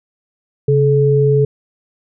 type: tone pair together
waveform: sine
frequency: 137.17 / 430 Hz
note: C#3 / A4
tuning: -18 / -40 cents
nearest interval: octave + minor sixth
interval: 1978 cents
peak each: -12 dBFS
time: 0.68-1.45 s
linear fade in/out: 5 ms
effects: none